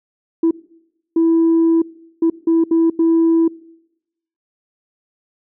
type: tone bursts at uneven times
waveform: sine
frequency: 329.6 Hz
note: E4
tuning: in tune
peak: -9 dBFS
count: 6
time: 0.43-0.51 / 1.16-1.82 / 2.22-2.3 / 2.47-2.64 / 2.71-2.9 / 2.99-3.48 s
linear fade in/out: 5 ms
effects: noise-tail reverb RT60 0.9 s tail -23 dB re dry + tanh soft clip ceiling -8 dBFS